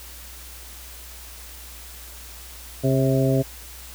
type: harmonic tone with a mistuned harmonic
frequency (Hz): 133.9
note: C3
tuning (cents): +40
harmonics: 1 / 2 / 3 / 4 / 5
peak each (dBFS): -20 / -23 / -25 / -26 / -27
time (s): 2.83-3.43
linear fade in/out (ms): 20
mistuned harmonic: 5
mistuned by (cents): -39
effects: added 60 Hz sine -42 dBFS peak until 3.94 s + white hiss -42 dBFS RMS until 3.94 s